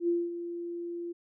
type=tone with ADSR envelope; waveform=sine; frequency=344.2 Hz; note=F4; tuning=25 cents flat; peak=-23 dBFS; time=0-1.13 s; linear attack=81 ms; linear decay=220 ms; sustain=-11 dB; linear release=17 ms; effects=none